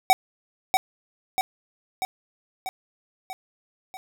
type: tone with echo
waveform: square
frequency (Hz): 757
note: F#5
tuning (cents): +39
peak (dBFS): -13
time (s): 0.1-0.13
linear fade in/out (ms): 0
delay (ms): 640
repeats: 6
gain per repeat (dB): -4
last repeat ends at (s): 3.97
effects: none